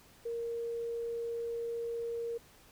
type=tone; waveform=sine; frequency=466.2 Hz; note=A#4; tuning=in tune; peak=-34 dBFS; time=0.25-2.38 s; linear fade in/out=10 ms; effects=pink hiss -60 dBFS RMS until 2.71 s